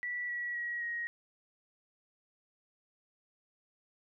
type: tone with pitch steps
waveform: sine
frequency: 1955 / 1931.4 / 1908.1 / 1885.1 Hz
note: B6 / B6 / A#6 / A#6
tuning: -18 / -39 / +40 / +19 cents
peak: -34 dBFS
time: 0.03-1.07 s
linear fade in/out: 0 ms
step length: 260 ms
effects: none